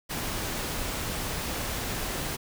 pink noise, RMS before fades -32 dBFS, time 0.09-2.37 s, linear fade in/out 20 ms, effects none

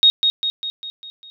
sine tone with echo, 3739 Hz, A#7, 4 cents sharp, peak -8 dBFS, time 0.03-0.1 s, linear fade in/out 0 ms, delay 200 ms, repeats 6, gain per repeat -5 dB, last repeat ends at 1.3 s, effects none

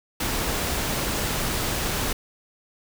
pink noise, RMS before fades -26 dBFS, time 0.2-2.13 s, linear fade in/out 5 ms, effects none

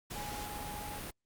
sine tone in noise, 830.6 Hz, G#5, in tune, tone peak -43 dBFS, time 0.15-0.99 s, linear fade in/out 10 ms, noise pink, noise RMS -42 dBFS, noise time 0.1-1.11 s, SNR -4 dB, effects Opus 48 kbps

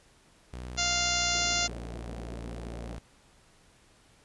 sawtooth tone with pitch glide, 61.74 to 57.61 Hz, B1 to A#1, 0 to -20 cents, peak -34 dBFS, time 0.53-2.99 s, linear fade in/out 5 ms, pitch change -120 cents, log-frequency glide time 1.08-1.59 s
harmonic tone, 698.5 Hz, F5, in tune, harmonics 1 / 2 / 3 / 4 / 5 / 6 / 7 / 8 / 9 / 10, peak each -35 / -35 / -35 / -35 / -35 / -35 / -35 / -35 / -35 / -35 dBFS, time 0.77-1.68 s, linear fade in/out 20 ms
pink band-pass noise, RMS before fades -46 dBFS, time 1.33-2.98 s, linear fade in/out 20 ms, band 150 to 740 Hz, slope 48 dB/octave
effects pink hiss -61 dBFS RMS until 4.24 s + resampled to 24000 Hz

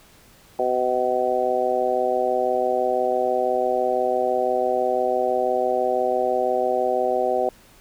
harmonic tone, 126 Hz, B2, 35 cents sharp, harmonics 2 / 3 / 4 / 5 / 6, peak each -35 / -26 / -24 / -24 / -24 dBFS, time 0.59-7.49 s, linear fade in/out 2 ms, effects pink hiss -52 dBFS RMS until 7.8 s

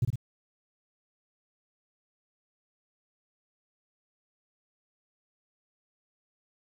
sine tone with echo, 120 Hz, B2, 49 cents flat, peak -19 dBFS, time 0.02-0.05 s, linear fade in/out 5 ms, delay 54 ms, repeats 2, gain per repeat -4 dB, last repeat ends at 0.158 s, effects tanh soft clip ceiling -19 dBFS + 9-bit

